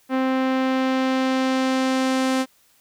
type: tone with low-pass filter sweep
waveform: sawtooth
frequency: 261.6 Hz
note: C4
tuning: in tune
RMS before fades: -21 dBFS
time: 0.09-2.46 s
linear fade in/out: 50 ms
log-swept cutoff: 2100 to 10000 Hz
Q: 0.72
effects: white hiss -59 dBFS RMS until 2.8 s